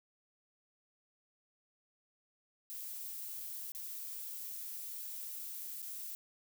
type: noise with dropouts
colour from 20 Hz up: violet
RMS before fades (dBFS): -44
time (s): 2.7-6.15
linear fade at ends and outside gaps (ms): 0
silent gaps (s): 3.719-3.749 / 5.82-5.827
effects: none